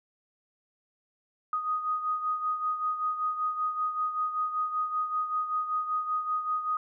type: beating tone pair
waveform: sine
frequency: 1244.5 / 1249.7 Hz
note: D#6 / D#6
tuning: 0 / +7 cents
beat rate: 5.2 Hz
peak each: -28 / -35 dBFS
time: 1.53-6.77 s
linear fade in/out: 2 ms
effects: none